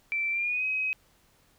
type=tone with pitch glide; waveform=sine; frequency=2337 to 2534 Hz; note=D7 to D#7; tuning=-9 to +31 cents; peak=-26 dBFS; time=0.12-0.93 s; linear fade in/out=0 ms; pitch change=+140 cents; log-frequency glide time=0.31-0.65 s; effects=pink hiss -64 dBFS RMS until 1.58 s